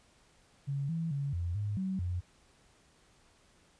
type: tone with pitch steps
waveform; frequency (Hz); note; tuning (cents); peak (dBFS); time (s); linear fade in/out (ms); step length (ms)
sine; 139.6 / 164.6 / 140.5 / 86.4 / 103.4 / 189.5 / 89.1; C#3 / E3 / C#3 / F2 / G#2 / F#3 / F2; +13 / -2 / +24 / -18 / -7 / +42 / +35; -31; 0.67-2.21; 20; 220
effects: pink hiss -65 dBFS RMS until 3.79 s + resampled to 22050 Hz